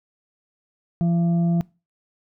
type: tone with frequency modulation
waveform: sine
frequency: 170.2 Hz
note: F3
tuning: 44 cents flat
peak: -17 dBFS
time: 1.01-1.61 s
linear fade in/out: 0 ms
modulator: 510 Hz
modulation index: 0.29
effects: noise-tail reverb RT60 0.3 s tail -23 dB re dry